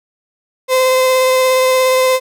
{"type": "tone with vibrato", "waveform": "35% pulse", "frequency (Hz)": 516, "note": "C5", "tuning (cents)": -24, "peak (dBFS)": -8, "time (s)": [0.68, 2.2], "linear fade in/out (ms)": 50, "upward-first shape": "sine", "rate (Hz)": 17, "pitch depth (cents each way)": 11, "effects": []}